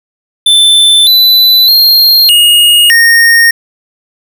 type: tone with pitch steps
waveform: square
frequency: 3532 / 3995 / 4215 / 2866 / 1850 Hz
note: A7 / B7 / C8 / F7 / A#6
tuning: +6 / +19 / +12 / +44 / -14 cents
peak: -3 dBFS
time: 0.46-3.51 s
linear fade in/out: 5 ms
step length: 610 ms
effects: none